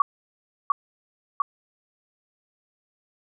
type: tone with echo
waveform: sine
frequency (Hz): 1132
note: C#6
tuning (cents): +36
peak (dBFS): -14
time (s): 0-0.02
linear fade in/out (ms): 2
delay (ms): 700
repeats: 2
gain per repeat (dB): -2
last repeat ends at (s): 1.42
effects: none